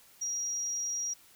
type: tone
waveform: sine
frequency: 5710 Hz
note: F8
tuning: 37 cents sharp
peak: -31 dBFS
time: 0.21-1.14 s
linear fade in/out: 10 ms
effects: white hiss -59 dBFS RMS until 1.35 s